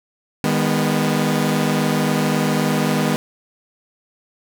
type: chord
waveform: sawtooth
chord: G# minor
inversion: second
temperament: equal with one note detuned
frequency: 155.56 / 203.3 / 246.9 Hz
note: D#3 / G#3 / B3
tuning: 0 / -37 / 0 cents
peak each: -17 dBFS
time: 0.44-3.16 s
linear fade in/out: 0 ms
effects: none